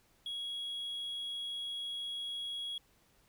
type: tone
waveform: triangle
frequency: 3322 Hz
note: G#7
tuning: in tune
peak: -35 dBFS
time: 0.26-2.78 s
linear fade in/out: 2 ms
effects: tanh soft clip ceiling -31 dBFS + pink hiss -69 dBFS RMS until 3.28 s